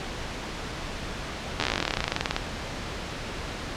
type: slowing click train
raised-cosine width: 0.2 ms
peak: -6 dBFS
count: 28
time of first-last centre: 1.6-2.364 s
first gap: 12 ms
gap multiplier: 1.06
effects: pink hiss -34 dBFS RMS until 3.76 s + low-pass 5000 Hz 12 dB/octave